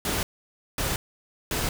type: noise bursts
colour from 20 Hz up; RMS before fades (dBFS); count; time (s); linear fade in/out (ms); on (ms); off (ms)
pink; -27; 3; 0.05-1.69; 2; 180; 550
effects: none